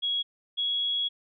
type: tone pair in turn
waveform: sine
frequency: 3322 / 3336 Hz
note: G#7 / G#7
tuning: 0 / +7 cents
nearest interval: unison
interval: 7 cents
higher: second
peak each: -25 dBFS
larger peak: neither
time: 0.02-0.23 / 0.57-1.09 s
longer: second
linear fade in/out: 20 ms
effects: none